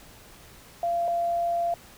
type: tone pair in turn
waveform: sine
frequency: 687 / 687 Hz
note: F5 / F5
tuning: -29 / -29 cents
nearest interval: unison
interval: 0 cents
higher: neither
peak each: -23 dBFS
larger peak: neither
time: 0.83-1.08 / 1.08-1.74 s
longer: second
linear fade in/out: 2 ms
effects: pink hiss -50 dBFS RMS until 1.97 s